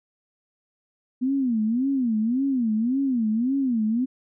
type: tone with vibrato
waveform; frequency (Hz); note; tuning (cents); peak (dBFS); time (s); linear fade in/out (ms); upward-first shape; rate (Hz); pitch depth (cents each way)
sine; 243.7; B3; -23; -20; 1.21-4.06; 20; sine; 1.8; 220
effects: none